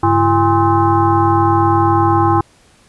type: tone with frequency modulation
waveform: sine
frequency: 575 Hz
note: D5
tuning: 37 cents flat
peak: -9 dBFS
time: 0.03-2.41 s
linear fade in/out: 5 ms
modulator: 238 Hz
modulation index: 2.4
effects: pink hiss -50 dBFS RMS until 2.88 s + resampled to 24000 Hz